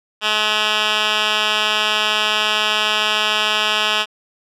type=tone with band-pass filter; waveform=10% pulse; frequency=213.2 Hz; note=G#3; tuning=46 cents sharp; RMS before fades=-18 dBFS; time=0.21-4.06 s; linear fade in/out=50 ms; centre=2700 Hz; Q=2; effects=none